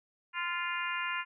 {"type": "harmonic tone with a mistuned harmonic", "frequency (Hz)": 349.2, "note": "F4", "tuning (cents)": 0, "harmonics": [3, 4, 5, 6, 7, 8], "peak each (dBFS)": [-37, -38, -39, -40, -40, -41], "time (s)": [0.33, 1.25], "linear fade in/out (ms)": 50, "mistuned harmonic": 3, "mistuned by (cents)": -24, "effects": []}